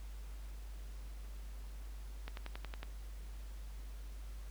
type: click train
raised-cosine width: 0.3 ms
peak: -28 dBFS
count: 7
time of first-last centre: 2.28-2.83 s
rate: 10.9 Hz
effects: added 50 Hz sine -44 dBFS peak until 4.5 s + pink hiss -61 dBFS RMS until 4.5 s